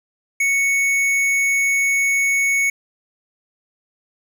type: tone with tanh clipping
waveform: sine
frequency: 2217 Hz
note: C#7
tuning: in tune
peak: -17 dBFS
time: 0.4-2.7 s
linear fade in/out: 5 ms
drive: 14 dB
effects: none